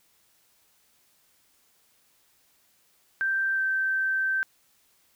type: tone with pitch glide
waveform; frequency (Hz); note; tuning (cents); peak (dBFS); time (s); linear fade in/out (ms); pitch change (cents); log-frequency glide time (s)
sine; 1568 to 1553.6; G6 to G6; 0 to -16; -23; 3.21-4.43; 0; -16; 3.54-3.61
effects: white hiss -65 dBFS RMS until 5.15 s